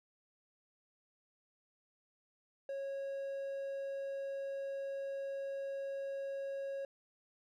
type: tone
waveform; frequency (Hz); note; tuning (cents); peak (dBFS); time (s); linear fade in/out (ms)
triangle; 549; C#5; -17; -36; 2.69-6.85; 2
effects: none